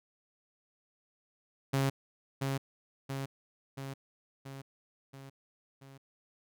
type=tone with echo; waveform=sawtooth; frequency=136.2 Hz; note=C#3; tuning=30 cents flat; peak=-23 dBFS; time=1.73-1.9 s; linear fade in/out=10 ms; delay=680 ms; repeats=6; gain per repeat=-4 dB; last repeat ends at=5.98 s; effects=none